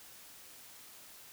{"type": "silence", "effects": ["white hiss -54 dBFS RMS until 1.32 s"]}